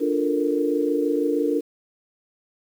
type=chord; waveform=sine; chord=Bb major seventh; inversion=first; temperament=equal; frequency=293.7 / 349.2 / 440 / 466.2 Hz; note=D4 / F4 / A4 / Bb4; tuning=0 / 0 / 0 / 0 cents; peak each=-23 / -27 / -27 / -24 dBFS; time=0-1.61 s; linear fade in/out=20 ms; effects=8-bit